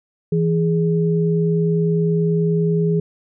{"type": "tone pair together", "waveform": "sine", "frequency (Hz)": [164.81, 415.3], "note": ["E3", "G#4"], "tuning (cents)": [0, 0], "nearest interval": "octave + major third", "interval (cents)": 1600, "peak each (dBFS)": [-16, -20], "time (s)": [0.32, 3], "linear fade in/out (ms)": 5, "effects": []}